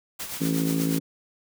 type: noise with tremolo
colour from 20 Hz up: white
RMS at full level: -32 dBFS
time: 0.19-0.99 s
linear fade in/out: 10 ms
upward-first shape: triangle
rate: 8.3 Hz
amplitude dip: 60%
type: harmonic tone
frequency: 55 Hz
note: A1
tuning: in tune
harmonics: 3 / 4 / 5 / 6 / 7 / 8 / 9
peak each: -26 / -34 / -25 / -37 / -37 / -39 / -40 dBFS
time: 0.4-1 s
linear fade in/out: 20 ms
effects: none